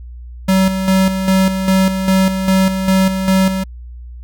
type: tone with tremolo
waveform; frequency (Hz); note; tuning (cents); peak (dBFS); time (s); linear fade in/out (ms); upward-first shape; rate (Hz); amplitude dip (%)
square; 189.8; F#3; +44; -10; 0.48-3.64; 10; square; 2.5; 55
effects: added 60 Hz sine -29 dBFS peak until 4.23 s